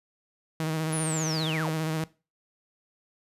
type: tone with vibrato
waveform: sawtooth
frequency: 158.3 Hz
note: D#3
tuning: 30 cents sharp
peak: -23 dBFS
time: 0.6-2.04 s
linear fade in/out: 0 ms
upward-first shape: square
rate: 15 Hz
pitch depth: 26 cents each way
type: linear sweep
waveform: sine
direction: down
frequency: 10548 to 349.2 Hz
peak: -31 dBFS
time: 0.92-1.7 s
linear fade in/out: 10 ms
effects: noise-tail reverb RT60 0.3 s tail -19 dB re dry + resampled to 32000 Hz